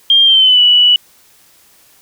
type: tone with pitch glide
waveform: sine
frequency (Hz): 3200 to 2951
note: G7 to F#7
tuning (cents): +35 to -5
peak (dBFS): -5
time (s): 0.1-0.96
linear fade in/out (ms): 2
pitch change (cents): -140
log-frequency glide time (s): 0.24-0.61
effects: white hiss -48 dBFS RMS until 2.01 s